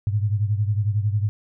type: beating tone pair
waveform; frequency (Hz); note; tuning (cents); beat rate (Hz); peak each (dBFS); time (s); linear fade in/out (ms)
sine; 102.1 / 113.1; G#2 / A2; -29 / +48; 11; -20 / -25; 0.07-1.29; 0
effects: none